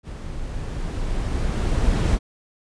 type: noise with level ramp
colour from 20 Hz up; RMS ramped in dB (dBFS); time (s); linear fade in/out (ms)
brown; -33 to -17; 0.03-2.19; 50
effects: resampled to 22050 Hz